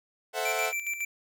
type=chord; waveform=sawtooth; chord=F# half-diminished seventh; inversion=first; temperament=equal; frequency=440 / 523.3 / 659.3 / 740 Hz; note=A4 / C5 / E5 / F#5; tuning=0 / 0 / 0 / 0 cents; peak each=-31 / -32 / -29 / -29 dBFS; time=0.33-0.73 s; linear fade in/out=50 ms
type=tone with tremolo; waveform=square; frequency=2342 Hz; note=D7; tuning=5 cents flat; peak=-29 dBFS; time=0.45-1.05 s; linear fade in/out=5 ms; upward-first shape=square; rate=7.2 Hz; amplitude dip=60%
effects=none